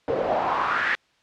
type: noise with band-pass filter sweep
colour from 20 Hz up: pink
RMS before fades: -24 dBFS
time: 0.08-0.95 s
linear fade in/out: 0 ms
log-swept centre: 450 to 1900 Hz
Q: 4
effects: white hiss -63 dBFS RMS until 1.22 s + low-pass 4000 Hz 12 dB/octave